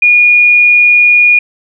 sine tone, 2440 Hz, D#7, 34 cents flat, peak -3 dBFS, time 0.02-1.39 s, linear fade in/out 5 ms, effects none

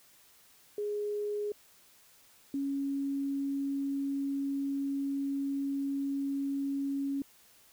sine tone pair in turn, 415.3 / 277.2 Hz, G#4 / C#4, 0 / 0 cents, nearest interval perfect fifth, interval 700 cents, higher first, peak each -31 / -30 dBFS, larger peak second, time 0.78-1.52 / 2.54-7.22 s, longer second, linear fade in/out 2 ms, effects white hiss -61 dBFS RMS until 7.72 s

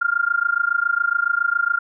sine tone with amplitude modulation, 1400 Hz, F6, 4 cents sharp, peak -13 dBFS, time 0.01-1.79 s, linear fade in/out 10 ms, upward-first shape sine, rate 27.2 Hz, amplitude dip 95%, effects none

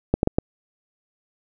clicks, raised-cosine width 2 ms, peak -4 dBFS, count 4, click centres 0.14 / 0.231 / 0.274 / 0.385 s, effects none

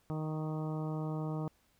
harmonic tone with a mistuned harmonic, 155.56 Hz, D#3, in tune, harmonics 1 / 2 / 3 / 4 / 5 / 6 / 7 / 8, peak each -35 / -41 / -45 / -47 / -49 / -51 / -52 / -53 dBFS, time 0.1-1.48 s, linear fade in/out 0 ms, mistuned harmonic 7, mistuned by +16 cents, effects pink hiss -71 dBFS RMS until 1.79 s

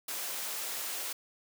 white high-pass noise, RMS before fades -37 dBFS, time 0.08-1.13 s, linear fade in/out 5 ms, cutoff 340 Hz, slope 12 dB/octave, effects none

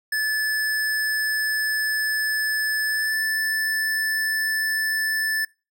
square tone with pitch glide, 1735 to 1755.2 Hz, A6 to A6, -25 to -5 cents, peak -22 dBFS, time 0.12-5.45 s, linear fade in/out 5 ms, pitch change +20 cents, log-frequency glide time 2.86-3.19 s, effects noise-tail reverb RT60 0.3 s tail -25 dB re dry

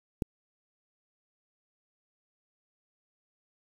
click, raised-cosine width 3 ms, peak -15 dBFS, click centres 0.222 s, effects 7-bit

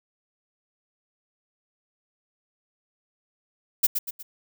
violet noise with echo, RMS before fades -18 dBFS, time 3.83-3.87 s, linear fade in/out 10 ms, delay 120 ms, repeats 3, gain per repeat -7 dB, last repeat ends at 4.23 s, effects none

